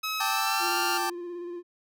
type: tone with pitch glide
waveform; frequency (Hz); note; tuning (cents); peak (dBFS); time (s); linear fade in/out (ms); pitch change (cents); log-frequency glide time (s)
15% pulse; 1281 to 1396.9; E6 to F6; -50 to 0; -22; 0.03-0.98; 10; +150; 0.23-0.78
type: chord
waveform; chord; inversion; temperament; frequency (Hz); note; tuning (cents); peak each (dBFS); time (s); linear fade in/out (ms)
sawtooth; G suspended second; none; just; 784 / 882 / 1176; G5 / A5 / D6; 0 / +4 / +2; -27; 0.2-1.1; 5
type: tone with vibrato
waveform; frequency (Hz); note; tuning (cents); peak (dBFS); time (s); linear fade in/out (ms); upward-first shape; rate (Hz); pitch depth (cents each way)
triangle; 349.2; F4; 0; -32; 0.59-1.63; 50; square; 17; 21
effects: none